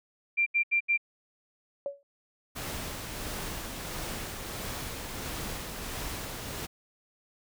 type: tone bursts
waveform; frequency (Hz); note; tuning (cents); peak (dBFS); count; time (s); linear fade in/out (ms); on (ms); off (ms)
sine; 2370; D7; +15; -22; 4; 0.37-0.977; 20; 94; 77
type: tone with exponential decay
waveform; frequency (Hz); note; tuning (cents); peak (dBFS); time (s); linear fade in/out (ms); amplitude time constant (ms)
sine; 563; C#5; +27; -27; 1.86-2.03; 1; 35
type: noise with tremolo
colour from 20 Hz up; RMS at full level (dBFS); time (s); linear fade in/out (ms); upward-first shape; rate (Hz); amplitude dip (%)
pink; -36; 2.55-6.67; 20; sine; 1.5; 30
effects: none